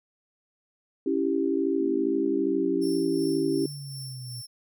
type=chord; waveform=sine; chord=C# diminished; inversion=none; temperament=equal; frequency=277.2 / 329.6 / 392 Hz; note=C#4 / E4 / G4; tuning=0 / 0 / 0 cents; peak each=-27 dBFS; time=1.06-3.66 s; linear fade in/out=5 ms
type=exponential sweep; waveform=sine; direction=down; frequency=237 to 119.8 Hz; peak=-36 dBFS; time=1.79-4.42 s; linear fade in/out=20 ms
type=tone with tremolo; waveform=25% pulse; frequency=5410 Hz; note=E8; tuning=44 cents sharp; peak=-33 dBFS; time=2.81-4.47 s; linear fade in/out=20 ms; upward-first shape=sine; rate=2.7 Hz; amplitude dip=50%
effects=none